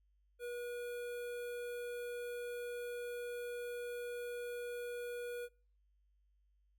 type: tone with notch filter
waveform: square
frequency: 483.4 Hz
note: B4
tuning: 37 cents flat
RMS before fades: -43 dBFS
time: 0.39-5.49 s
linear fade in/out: 50 ms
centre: 5500 Hz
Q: 0.87
effects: noise-tail reverb RT60 0.4 s tail -26 dB re dry + added 50 Hz sine -70 dBFS peak until 6.78 s